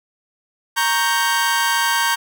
sawtooth chord, G diminished, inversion first, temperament equal, 932.3 / 1108.7 / 1568 Hz, Bb5 / Db6 / G6, 0 / 0 / 0 cents, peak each -16 / -20 / -16 dBFS, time 0.76-2.16 s, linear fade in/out 20 ms, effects none

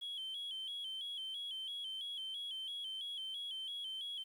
sine tone with vibrato, 3213 Hz, G7, 42 cents sharp, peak -39 dBFS, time 0.01-4.24 s, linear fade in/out 20 ms, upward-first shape square, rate 3 Hz, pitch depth 62 cents each way, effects tanh soft clip ceiling -38 dBFS + 11-bit

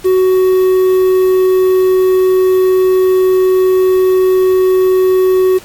triangle tone with quantisation, 372.8 Hz, F#4, 13 cents sharp, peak -5 dBFS, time 0.04-5.59 s, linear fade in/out 20 ms, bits 5, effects pink hiss -37 dBFS RMS until 5.64 s + AAC 64 kbps

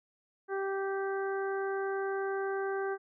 harmonic tone, 390.2 Hz, G4, 8 cents flat, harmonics 1 / 2 / 3 / 4 / 5, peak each -32 / -39 / -43 / -40 / -52 dBFS, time 0.48-2.98 s, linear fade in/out 50 ms, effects none

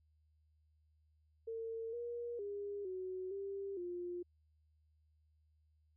sine tone with pitch steps, 453.1 / 475.6 / 405.7 / 371.7 / 394.8 / 352.9 Hz, A#4 / A#4 / G#4 / F#4 / G4 / F4, -49 / +35 / -41 / +8 / +12 / +18 cents, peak -40 dBFS, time 1.47-4.23 s, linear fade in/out 10 ms, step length 460 ms, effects added 77 Hz sine -70 dBFS peak until 5.96 s

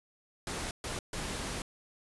pink noise bursts at uneven times, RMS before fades -37 dBFS, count 3, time 0.47-0.71 / 0.84-0.99 / 1.13-1.62 s, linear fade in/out 2 ms, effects resampled to 24000 Hz

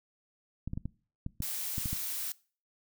clicks, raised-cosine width 5 ms, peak -23 dBFS, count 9, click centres 0.676 / 0.734 / 0.775 / 0.856 / 1.264 / 1.404 / 1.781 / 1.858 / 1.93 s
blue noise, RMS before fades -36 dBFS, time 1.42-2.32 s, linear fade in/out 2 ms
effects noise-tail reverb RT60 0.4 s tail -22 dB re dry

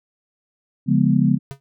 sine chord, C# dominant seventh, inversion none, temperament equal with one note detuned, 141.59 / 174.61 / 207.7 / 246.9 Hz, C#3 / E#3 / G#3 / B3, +37 / 0 / 0 / 0 cents, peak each -19 dBFS, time 0.86-1.39 s, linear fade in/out 50 ms
square tone with exponential decay, 137.7 Hz, C#3, 11 cents flat, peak -26 dBFS, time 1.51-1.6 s, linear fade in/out 0 ms, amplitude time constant 19 ms
effects none

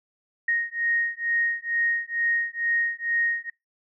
sine beating tone pair, 1864.7 / 1866.9 Hz, A#6 / A#6, 0 / +2 cents, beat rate 2.2 Hz, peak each -26 dBFS, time 0.48-3.5 s, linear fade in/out 5 ms, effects noise-tail reverb RT60 0.2 s tail -24 dB re dry

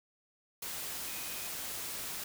sine tone in noise, 2502 Hz, D#7, 9 cents sharp, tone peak -50 dBFS, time 1.07-1.48 s, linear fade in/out 5 ms, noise white, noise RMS -40 dBFS, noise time 0.62-2.24 s, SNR -13 dB, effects none

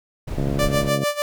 brown noise, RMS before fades -27 dBFS, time 0.27-0.9 s, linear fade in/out 10 ms
harmonic tone, 69.3 Hz, C#2, in tune, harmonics 2 / 3 / 4 / 5 / 6 / 7 / 8 / 9 / 10, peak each -24 / -28 / -30 / -32 / -34 / -35 / -36 / -37 / -38 dBFS, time 0.37-1.04 s, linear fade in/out 5 ms
sawtooth tone with tremolo, 587.3 Hz, D5, in tune, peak -14 dBFS, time 0.59-1.22 s, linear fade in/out 0 ms, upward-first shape sine, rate 6.7 Hz, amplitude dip 85%
effects none

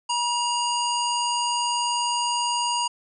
harmonic tone with a mistuned harmonic, 960 Hz, B5, 49 cents flat, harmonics 1 / 3 / 5 / 7 / 9, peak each -24 / -29 / -31 / -32 / -34 dBFS, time 0.09-2.88 s, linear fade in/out 10 ms, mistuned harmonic 3, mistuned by -25 cents, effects none

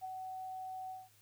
sine tone with ADSR envelope, 751 Hz, F#5, 26 cents sharp, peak -37 dBFS, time 0.01-1.09 s, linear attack 37 ms, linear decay 10 ms, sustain -4 dB, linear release 190 ms, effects added 104 Hz sine -70 dBFS peak until 1.21 s + white hiss -67 dBFS RMS until 1.21 s

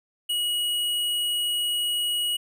square tone, 2907 Hz, F#7, 31 cents flat, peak -24 dBFS, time 0.29-2.37 s, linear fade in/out 10 ms, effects none

